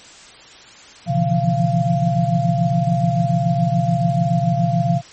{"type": "tone cluster", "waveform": "sine", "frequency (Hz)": [123.6, 142.3, 166, 173, 690], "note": ["B2", "C#3", "E3", "F3", "F5"], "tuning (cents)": [2, 46, 12, -16, -21], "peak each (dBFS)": -21, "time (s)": [1.06, 5.02], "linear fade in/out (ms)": 50, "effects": ["white hiss -42 dBFS RMS until 5.12 s", "MP3 32 kbps"]}